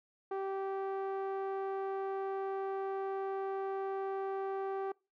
sawtooth tone with low-pass filter, 388.4 Hz, G4, 16 cents flat, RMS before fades -37 dBFS, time 0.31-4.92 s, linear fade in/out 5 ms, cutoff 990 Hz, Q 1.2, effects noise-tail reverb RT60 0.3 s tail -25 dB re dry

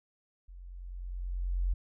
sine tone with level ramp, 44.73 Hz, F1, 42 cents sharp, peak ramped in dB -46 to -25 dBFS, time 0.48-1.74 s, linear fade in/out 10 ms, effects none

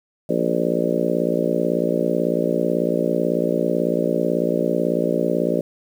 harmonic tone with a mistuned harmonic, 58.1 Hz, A#1, 5 cents flat, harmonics 3 / 4 / 5 / 6 / 7 / 8 / 9 / 10, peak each -26 / -26 / -26 / -26 / -26 / -26 / -26 / -26 dBFS, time 0.29-5.61 s, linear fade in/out 5 ms, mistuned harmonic 10, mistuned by +33 cents, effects 8-bit

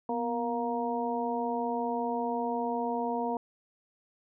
harmonic tone with a mistuned harmonic, 234.9 Hz, A#3, 13 cents sharp, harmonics 1 / 2 / 3 / 4, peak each -34 / -34 / -34 / -34 dBFS, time 0.09-3.37 s, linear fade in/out 2 ms, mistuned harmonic 1, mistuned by +68 cents, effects none

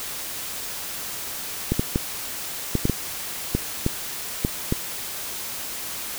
clicks, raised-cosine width 3 ms, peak -7 dBFS, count 10, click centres 1.72 / 1.795 / 1.959 / 2.753 / 2.854 / 2.897 / 3.55 / 3.864 / 4.449 / 4.724 s, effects white hiss -32 dBFS RMS until 6.18 s

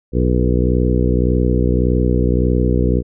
harmonic tone with a mistuned harmonic, 61.74 Hz, B1, in tune, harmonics 1 / 2 / 3 / 4 / 5 / 6 / 7 / 8, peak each -16 / -19 / -21 / -22 / -23 / -24 / -24 / -25 dBFS, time 0.12-3.03 s, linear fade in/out 50 ms, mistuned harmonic 8, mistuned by -16 cents, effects none

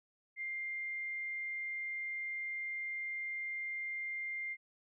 sine tone, 2100 Hz, C7, 6 cents sharp, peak -37 dBFS, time 0.36-4.57 s, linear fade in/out 50 ms, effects none

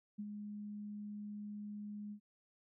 sine tone with ADSR envelope, 207.7 Hz, G#3, in tune, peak -39 dBFS, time 0.18-2.2 s, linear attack 16 ms, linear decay 51 ms, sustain -4 dB, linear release 82 ms, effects none

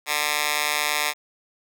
10% pulse tone with high-pass filter, 149 Hz, D3, 25 cents sharp, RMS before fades -24 dBFS, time 0.06-1.14 s, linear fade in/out 50 ms, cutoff 1500 Hz, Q 0.88, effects none

